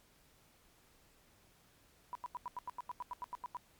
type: tone bursts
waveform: sine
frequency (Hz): 986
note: B5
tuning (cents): -3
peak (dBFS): -38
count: 14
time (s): 2.13-3.569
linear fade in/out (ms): 0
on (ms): 22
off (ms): 87
effects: pink hiss -67 dBFS RMS until 3.79 s + MP3 96 kbps